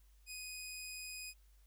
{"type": "tone", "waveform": "15% pulse", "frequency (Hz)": 2496, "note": "D#7", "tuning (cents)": 5, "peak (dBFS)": -38, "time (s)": [0.26, 1.34], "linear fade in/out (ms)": 50, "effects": ["added 50 Hz sine -62 dBFS peak until 1.66 s", "white hiss -75 dBFS RMS until 1.66 s"]}